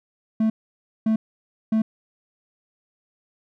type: tone bursts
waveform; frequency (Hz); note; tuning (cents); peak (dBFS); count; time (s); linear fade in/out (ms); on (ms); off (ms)
triangle; 220.2; A3; +2; -15; 3; 0.4-1.82; 5; 100; 560
effects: none